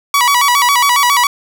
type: tone with vibrato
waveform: sawtooth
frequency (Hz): 1051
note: C6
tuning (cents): +7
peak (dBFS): -5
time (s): 0.14-1.27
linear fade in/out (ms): 2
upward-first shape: square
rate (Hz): 7.3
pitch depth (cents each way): 130
effects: none